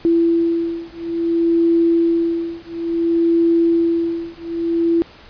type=beating tone pair; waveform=sine; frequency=335 / 335.58 Hz; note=E4 / E4; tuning=+28 / +31 cents; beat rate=0.58 Hz; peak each=-17 dBFS; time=0.05-5.02 s; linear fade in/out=0 ms; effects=pink hiss -43 dBFS RMS until 5.29 s + resampled to 11025 Hz